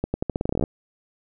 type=accelerating click train; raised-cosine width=2 ms; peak=-10 dBFS; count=15; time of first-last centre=0.04-0.638 s; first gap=100 ms; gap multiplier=0.85; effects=none